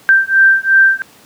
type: beating tone pair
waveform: sine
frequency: 1568 / 1570.8 Hz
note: G6 / G6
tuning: 0 / +3 cents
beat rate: 2.8 Hz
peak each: -10 dBFS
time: 0.09-1.02 s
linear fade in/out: 0 ms
effects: pink hiss -44 dBFS RMS until 1.25 s + high-pass 150 Hz 12 dB/octave